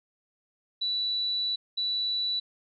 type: tone pair in turn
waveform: sine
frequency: 3951 / 3951 Hz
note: B7 / B7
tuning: 0 / 0 cents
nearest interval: unison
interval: 0 cents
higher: neither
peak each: -26 dBFS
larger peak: neither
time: 0.81-1.56 / 1.77-2.4 s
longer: first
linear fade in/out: 10 ms
effects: none